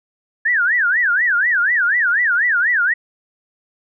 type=tone with vibrato; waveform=sine; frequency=1661.2 Hz; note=G#6; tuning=in tune; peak=-13 dBFS; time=0.45-2.94 s; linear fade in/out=10 ms; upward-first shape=sine; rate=4.1 Hz; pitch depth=300 cents each way; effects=none